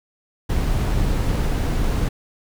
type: noise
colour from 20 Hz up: brown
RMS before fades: -20 dBFS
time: 0.49-2.09 s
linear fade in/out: 10 ms
effects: none